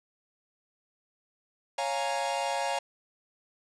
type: chord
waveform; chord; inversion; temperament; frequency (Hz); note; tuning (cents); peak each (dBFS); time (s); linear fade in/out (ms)
45% pulse; Bb minor seventh; first; equal; 554.4 / 698.5 / 830.6 / 932.3; Db5 / F5 / Ab5 / Bb5; 0 / 0 / 0 / 0; -34; 1.78-2.79; 5
effects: resampled to 22050 Hz + 10-bit